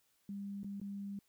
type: tone with dropouts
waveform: sine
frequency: 200 Hz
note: G3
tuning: 35 cents sharp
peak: -40 dBFS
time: 0.29-1.19 s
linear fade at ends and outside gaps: 2 ms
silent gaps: 0.633-0.644 / 0.8-0.814 s
effects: white hiss -75 dBFS RMS until 1.28 s